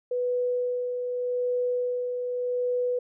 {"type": "tone with tremolo", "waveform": "sine", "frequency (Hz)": 493.9, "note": "B4", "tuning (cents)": 0, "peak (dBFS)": -23, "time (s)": [0.11, 2.99], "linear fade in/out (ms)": 5, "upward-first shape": "sine", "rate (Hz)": 0.84, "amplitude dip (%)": 40, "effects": []}